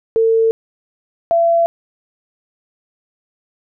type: tone pair in turn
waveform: sine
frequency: 450.3 / 674.7 Hz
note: A4 / E5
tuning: +40 / +40 cents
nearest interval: perfect fifth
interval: 700 cents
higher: second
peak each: -10 dBFS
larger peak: neither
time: 0.16-0.51 / 1.31-1.66 s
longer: neither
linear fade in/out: 0 ms
effects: none